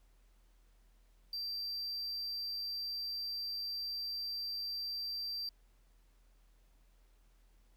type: tone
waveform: triangle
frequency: 4699 Hz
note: D8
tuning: in tune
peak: -36 dBFS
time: 1.33-5.49 s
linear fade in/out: 2 ms
effects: added 41 Hz sine -63 dBFS peak until 7.76 s + pink hiss -75 dBFS RMS until 7.76 s